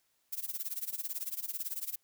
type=noise with tremolo; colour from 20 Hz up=violet; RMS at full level=-35 dBFS; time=0.32-1.96 s; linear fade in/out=10 ms; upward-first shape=sine; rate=18 Hz; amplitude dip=90%; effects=white hiss -75 dBFS RMS until 2.03 s